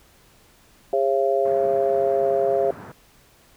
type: harmonic tone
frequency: 135.9 Hz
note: C#3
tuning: 34 cents flat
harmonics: 3 / 4 / 5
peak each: -22 / -22 / -22 dBFS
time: 0.93-2.71 s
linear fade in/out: 2 ms
type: band-pass noise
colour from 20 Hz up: pink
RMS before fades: -40 dBFS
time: 1.45-2.92 s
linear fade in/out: 5 ms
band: 110 to 1600 Hz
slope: 24 dB/octave
effects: pink hiss -55 dBFS RMS until 3.56 s